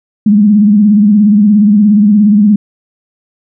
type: tone with vibrato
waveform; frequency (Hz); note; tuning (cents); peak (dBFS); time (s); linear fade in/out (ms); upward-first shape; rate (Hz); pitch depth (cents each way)
sine; 207.7; G#3; 0; -3; 0.26-2.56; 5; sine; 17; 80
effects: none